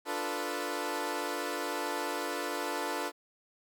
15% pulse chord, B half-diminished seventh, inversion first, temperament equal, 293.7 / 349.2 / 440 / 493.9 Hz, D4 / F4 / A4 / B4, 0 / 0 / 0 / 0 cents, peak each -32 dBFS, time 0.05-3.12 s, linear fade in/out 50 ms, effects none

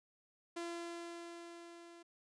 sawtooth tone with level ramp, 341 Hz, F4, 41 cents flat, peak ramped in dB -36 to -51 dBFS, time 0.56-2.03 s, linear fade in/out 10 ms, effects resampled to 22050 Hz

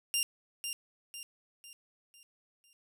15% pulse tone with echo, 2794 Hz, F7, in tune, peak -21 dBFS, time 0.14-0.23 s, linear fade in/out 0 ms, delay 500 ms, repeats 5, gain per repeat -7 dB, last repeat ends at 2.73 s, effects none

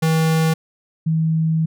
square / sine tone pair in turn, 160.5 / 160.5 Hz, E3 / E3, -46 / -46 cents, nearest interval unison, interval 0 cents, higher neither, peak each -15 dBFS, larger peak neither, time 0.02-0.54 / 1.06-1.66 s, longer second, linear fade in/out 10 ms, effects none

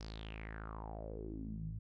sawtooth tone with low-pass filter sweep, 54.2 Hz, A1, 25 cents flat, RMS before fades -45 dBFS, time 0-1.79 s, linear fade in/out 10 ms, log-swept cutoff 5400 to 120 Hz, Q 6.2, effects none

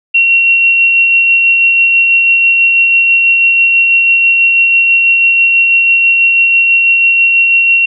sine tone with tremolo, 2735 Hz, F7, 37 cents flat, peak -4 dBFS, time 0.14-7.86 s, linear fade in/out 10 ms, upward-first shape sine, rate 6.1 Hz, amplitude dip 25%, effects none

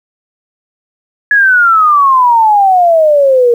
sine exponential sweep, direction down, 1700 to 466.2 Hz, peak -4 dBFS, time 1.31-3.54 s, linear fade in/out 2 ms, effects 7-bit

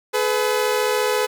sawtooth tone pair together, 426.3 / 500.7 Hz, G#4 / B4, +45 / +24 cents, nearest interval minor third, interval 279 cents, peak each -17 dBFS, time 0.13-1.27 s, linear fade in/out 20 ms, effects none

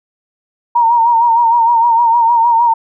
sine tone with vibrato, 932.3 Hz, A#5, in tune, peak -7 dBFS, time 0.75-2.74 s, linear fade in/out 10 ms, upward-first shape sine, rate 6.5 Hz, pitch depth 53 cents each way, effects none

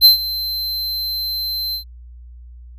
square tone with ADSR envelope, 4100 Hz, C8, 36 cents flat, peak -4 dBFS, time 0.01-1.84 s, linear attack 40 ms, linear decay 120 ms, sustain -17 dB, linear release 98 ms, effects added 60 Hz sine -36 dBFS peak until 2.78 s

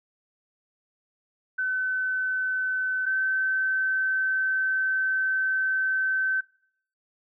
sine tone pair in turn, 1518 / 1537.4 Hz, F#6 / G6, +44 / -34 cents, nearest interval unison, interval 22 cents, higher second, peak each -24 / -22 dBFS, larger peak second, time 1.58-3.06 / 3.06-6.41 s, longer second, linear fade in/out 10 ms, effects noise-tail reverb RT60 0.6 s tail -22 dB re dry

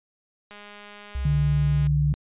click train, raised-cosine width 0.3 ms, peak -28 dBFS, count 281, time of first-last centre 0.51-1.869 s, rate 206 Hz
sine tone with vibrato, 65.41 Hz, C2, in tune, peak -25 dBFS, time 1.15-2.14 s, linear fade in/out 0 ms, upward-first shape sine, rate 3 Hz, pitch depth 11 cents each way
sine tone, 146.5 Hz, D3, 4 cents flat, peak -19 dBFS, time 1.25-2.13 s, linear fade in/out 5 ms
effects resampled to 8000 Hz

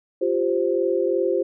sine chord, F suspended second, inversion none, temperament equal, 349.2 / 392 / 523.3 Hz, F4 / G4 / C5, 0 / 0 / 0 cents, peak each -23 dBFS, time 0.21-1.43 s, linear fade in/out 10 ms, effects none

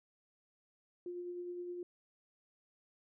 sine tone with tremolo, 353.4 Hz, F4, 21 cents sharp, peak -39 dBFS, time 1.06-1.83 s, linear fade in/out 2 ms, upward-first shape sine, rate 9.7 Hz, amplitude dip 30%, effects none

